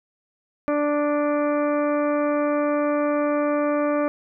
harmonic tone, 293.7 Hz, D4, in tune, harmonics 1 / 2 / 3 / 4 / 5 / 6 / 7 / 8, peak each -23 / -22 / -36 / -29 / -37 / -40 / -43 / -40 dBFS, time 0.68-4.08 s, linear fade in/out 0 ms, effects none

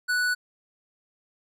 sine tone with tanh clipping, 1480 Hz, F#6, in tune, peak -24 dBFS, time 0.08-0.35 s, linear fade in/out 20 ms, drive 16 dB, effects none

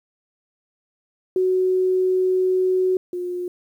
sine tone pair in turn, 371.2 / 357.3 Hz, F#4 / F4, +6 / +40 cents, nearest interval minor second, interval 66 cents, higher first, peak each -16 / -24 dBFS, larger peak first, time 1.36-2.97 / 3.13-3.48 s, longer first, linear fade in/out 2 ms, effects 9-bit

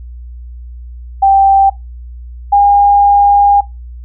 sine tone pair in turn, 784 / 809.8 Hz, G5 / G#5, 0 / -44 cents, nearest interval minor second, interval 56 cents, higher second, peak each -4 dBFS, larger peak neither, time 1.22-1.7 / 2.52-3.61 s, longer second, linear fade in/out 10 ms, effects noise-tail reverb RT60 0.2 s tail -19 dB re dry + added 60 Hz sine -26 dBFS peak until 4.04 s

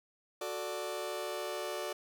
sawtooth chord, D major, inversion first, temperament just, 367.1 / 440.5 / 587.3 Hz, F#4 / A4 / D5, -14 / +2 / 0 cents, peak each -37 / -38 / -35 dBFS, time 0.41-1.93 s, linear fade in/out 5 ms, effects none

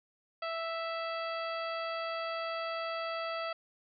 harmonic tone, 659.3 Hz, E5, in tune, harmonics 1 / 2 / 3 / 4 / 5 / 6 / 7, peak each -37 / -38 / -45 / -45 / -48 / -57 / -48 dBFS, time 0.42-3.53 s, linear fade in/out 5 ms, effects none

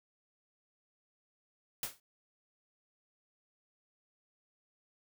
white noise with exponential decay, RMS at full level -33 dBFS, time 1.83-2 s, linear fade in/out 2 ms, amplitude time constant 35 ms, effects none

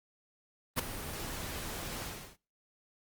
pink noise with ADSR envelope, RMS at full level -26 dBFS, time 0.76-2.37 s, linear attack 31 ms, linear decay 8 ms, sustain -14 dB, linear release 340 ms, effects noise-tail reverb RT60 0.4 s tail -26 dB re dry + Opus 32 kbps

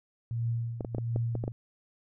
sine tone with tremolo, 116.54 Hz, A#2, in tune, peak -26 dBFS, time 0.31-1.52 s, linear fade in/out 0 ms, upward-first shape triangle, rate 1.4 Hz, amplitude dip 85%
clicks, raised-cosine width 2 ms, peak -20 dBFS, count 8, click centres 0.808 / 0.848 / 0.948 / 0.983 / 1.161 / 1.353 / 1.439 / 1.479 s
effects none

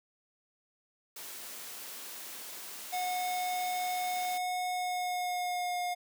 white high-pass noise, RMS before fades -44 dBFS, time 1.16-4.38 s, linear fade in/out 5 ms, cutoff 230 Hz, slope 12 dB/octave
square tone with pitch glide, 728 to 714.3 Hz, F#5 to F5, -28 to +39 cents, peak -32 dBFS, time 2.92-5.95 s, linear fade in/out 20 ms, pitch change -33 cents, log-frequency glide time 4.7-5.8 s
effects none

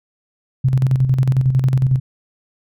sine tone with tremolo, 130.81 Hz, C3, in tune, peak -10 dBFS, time 0.64-2 s, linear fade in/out 10 ms, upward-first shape square, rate 11 Hz, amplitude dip 55%, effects none

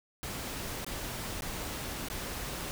pink noise with dropouts, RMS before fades -38 dBFS, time 0.23-2.71 s, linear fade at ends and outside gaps 0 ms, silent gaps 0.846-0.865 / 1.408-1.421 / 2.085-2.1 s, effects none

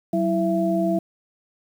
sine tone cluster, 187.9 / 329.7 / 669 Hz, F#3 / E4 / E5, +27 / 0 / +25 cents, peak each -23 dBFS, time 0.13-0.99 s, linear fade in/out 5 ms, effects 8-bit

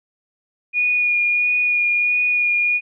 sine tone with vibrato, 2445 Hz, D#7, 31 cents flat, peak -15 dBFS, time 0.73-2.81 s, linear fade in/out 50 ms, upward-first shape sine, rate 1.5 Hz, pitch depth 14 cents each way, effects none

